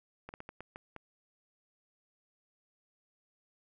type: slowing click train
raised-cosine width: 0.5 ms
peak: -29 dBFS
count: 7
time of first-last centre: 0.29-0.963 s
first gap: 49 ms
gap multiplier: 1.33
effects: none